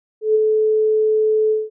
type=tone with ADSR envelope; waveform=sine; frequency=433.1 Hz; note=A4; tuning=27 cents flat; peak=-10 dBFS; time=0.21-1.7 s; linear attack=140 ms; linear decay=19 ms; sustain=-3 dB; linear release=190 ms; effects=none